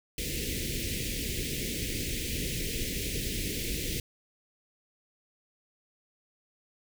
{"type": "band-stop noise", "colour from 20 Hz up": "pink", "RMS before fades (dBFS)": -33, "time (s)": [0.18, 4], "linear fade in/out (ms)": 2, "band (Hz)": [490, 2000], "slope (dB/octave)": 48, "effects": []}